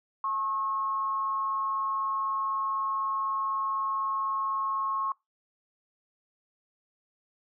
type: tone with frequency modulation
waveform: sine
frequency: 1084 Hz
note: C#6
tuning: 39 cents flat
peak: -27 dBFS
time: 0.24-5.12 s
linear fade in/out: 2 ms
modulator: 204 Hz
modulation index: 0.33
effects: noise-tail reverb RT60 0.2 s tail -23 dB re dry